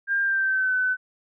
sine tone with pitch glide, 1600 to 1510.2 Hz, G6 to F#6, +35 to +35 cents, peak -20 dBFS, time 0.07-0.97 s, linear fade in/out 50 ms, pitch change -100 cents, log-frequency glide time 0.21-0.74 s, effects none

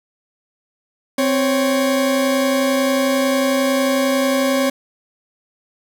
40% pulse tone pair together, 261.3 / 553.7 Hz, C4 / C#5, -2 / -2 cents, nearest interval octave + minor second, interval 1300 cents, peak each -17 dBFS, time 1.18-4.7 s, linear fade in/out 5 ms, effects 8-bit

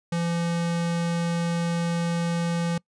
square tone, 169.9 Hz, F3, 47 cents flat, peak -24 dBFS, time 0.12-2.78 s, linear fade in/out 5 ms, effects noise-tail reverb RT60 0.1 s tail -24 dB re dry + resampled to 22050 Hz

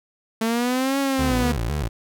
sawtooth linear two-way sweep, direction up then down, 221.7 to 277.6 to 240.7 Hz, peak -16 dBFS, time 0.41-1.52 s, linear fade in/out 5 ms, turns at 0.99 s
25% pulse tone with vibrato, 65 Hz, C2, 11 cents flat, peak -19 dBFS, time 1.18-1.89 s, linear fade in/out 20 ms, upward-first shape square, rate 3.9 Hz, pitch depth 230 cents each way
effects none

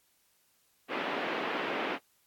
pink band-pass noise, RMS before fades -34 dBFS, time 0.88-1.99 s, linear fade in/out 50 ms, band 260 to 2900 Hz, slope 24 dB/octave, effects white hiss -70 dBFS RMS until 2.26 s + AAC 64 kbps

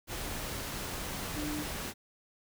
sine tone in noise, 299.2 Hz, D4, 32 cents sharp, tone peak -35 dBFS, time 1.34-1.66 s, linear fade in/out 50 ms, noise pink, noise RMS -38 dBFS, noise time 0.07-1.94 s, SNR 0 dB, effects none

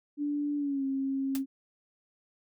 sine tone with pitch glide, 291.3 to 270.2 Hz, D4 to C#4, -14 to -44 cents, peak -28 dBFS, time 0.17-1.46 s, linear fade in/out 50 ms, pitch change -130 cents, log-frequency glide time 0.57-0.84 s
white noise with exponential decay, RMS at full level -35 dBFS, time 1.35-1.43 s, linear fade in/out 1 ms, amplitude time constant 16 ms
effects none

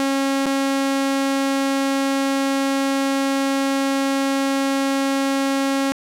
sawtooth tone with dropouts, 272.9 Hz, C#4, 27 cents flat, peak -14 dBFS, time 0-5.92 s, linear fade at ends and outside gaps 0 ms, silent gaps 0.458-0.464 s, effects low-pass 11000 Hz 12 dB/octave + 9-bit

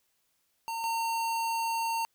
square tone pair in turn, 913 / 913 Hz, A#5 / A#5, -36 / -36 cents, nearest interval unison, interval 0 cents, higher neither, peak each -33 / -29 dBFS, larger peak second, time 0.68-0.84 / 0.84-2.05 s, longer second, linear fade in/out 0 ms, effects white hiss -74 dBFS RMS until 2.14 s

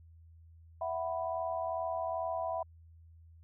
sine chord, E suspended second, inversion none, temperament just, 659.3 / 741.7 / 988.9 Hz, E5 / F#5 / B5, 0 / +4 / +2 cents, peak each -35 / -38 / -39 dBFS, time 0.81-2.63 s, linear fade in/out 5 ms, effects added 82 Hz sine -54 dBFS peak until 3.43 s

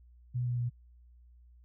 sine tone with pitch steps, 123.47 / 122.12 / 120.79 Hz, B2 / B2 / B2, 0 / -19 / -38 cents, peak -29 dBFS, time 0.34-0.7 s, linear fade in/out 20 ms, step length 120 ms, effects added 60 Hz sine -55 dBFS peak until 1.64 s

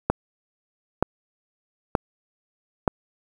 click train, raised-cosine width 1 ms, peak -4 dBFS, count 4, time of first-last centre 0.1-2.878 s, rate 1.08 Hz, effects 7-bit

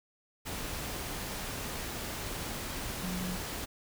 sine tone in noise, 182.1 Hz, F#3, 27 cents flat, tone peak -35 dBFS, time 3.02-3.37 s, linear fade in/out 20 ms, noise pink, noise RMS -38 dBFS, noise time 0.45-3.66 s, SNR 0 dB, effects none

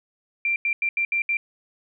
sine tone bursts at uneven times, 2364 Hz, D7, 11 cents sharp, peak -20 dBFS, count 6, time 0.45-0.56 / 0.65-0.73 / 0.82-0.89 / 0.97-1.05 / 1.12-1.22 / 1.29-1.37 s, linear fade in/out 2 ms, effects none

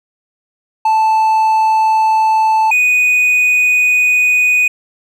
triangle tone pair in turn, 878 / 2483 Hz, A5 / D#7, -4 / -4 cents, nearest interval octave + tritone, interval 1800 cents, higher second, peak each -7 dBFS, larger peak neither, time 0.85-2.71 / 2.71-4.68 s, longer second, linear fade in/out 5 ms, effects none

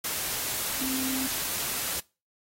sine tone in noise, 262.6 Hz, C4, 6 cents sharp, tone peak -32 dBFS, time 0.81-1.27 s, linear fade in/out 5 ms, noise white, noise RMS -31 dBFS, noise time 0.04-2 s, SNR -4 dB, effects noise-tail reverb RT60 0.3 s tail -23 dB re dry + AAC 48 kbps

